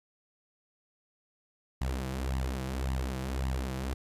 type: tone with flanger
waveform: sawtooth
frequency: 65.41 Hz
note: C2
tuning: in tune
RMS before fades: -33 dBFS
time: 1.81-3.94 s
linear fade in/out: 5 ms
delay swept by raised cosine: 1 to 6.1 ms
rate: 1.8 Hz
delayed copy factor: +0.75
effects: resampled to 32000 Hz + 11-bit